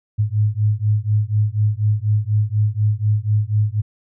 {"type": "beating tone pair", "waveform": "sine", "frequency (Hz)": [103.9, 108], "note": ["G#2", "A2"], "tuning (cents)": [1, -32], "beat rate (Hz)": 4.1, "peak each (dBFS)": -18, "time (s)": [0.18, 3.82], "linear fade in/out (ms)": 20, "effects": []}